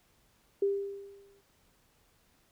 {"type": "tone with exponential decay", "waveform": "sine", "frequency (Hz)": 397.9, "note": "G4", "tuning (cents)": 26, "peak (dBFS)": -23, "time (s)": [0.62, 1.41], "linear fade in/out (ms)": 5, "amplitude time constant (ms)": 170, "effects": ["pink hiss -68 dBFS RMS until 2.51 s"]}